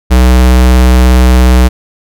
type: tone with vibrato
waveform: square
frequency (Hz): 62.7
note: B1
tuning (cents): +27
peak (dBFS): -3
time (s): 0.1-1.69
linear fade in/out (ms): 20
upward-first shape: sine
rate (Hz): 17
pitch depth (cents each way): 9
effects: none